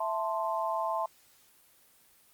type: chord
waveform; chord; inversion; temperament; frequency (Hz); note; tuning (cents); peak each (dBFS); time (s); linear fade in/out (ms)
sine; A minor; second; equal with one note detuned; 661.2 / 880 / 1046.5; E5 / A5 / C6; +5 / 0 / 0; -33; 0-1.06; 5
effects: white hiss -62 dBFS RMS until 2.33 s + Opus 24 kbps